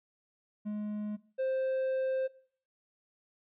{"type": "tone pair in turn", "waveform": "triangle", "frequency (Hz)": [210, 524.9], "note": ["G#3", "C5"], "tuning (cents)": [19, 5], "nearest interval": "octave + major third", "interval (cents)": 1586, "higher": "second", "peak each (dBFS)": [-31, -27], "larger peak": "second", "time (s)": [[0.65, 1.17], [1.38, 2.28]], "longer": "second", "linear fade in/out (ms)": 20, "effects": ["noise-tail reverb RT60 0.5 s tail -20 dB re dry", "resampled to 8000 Hz"]}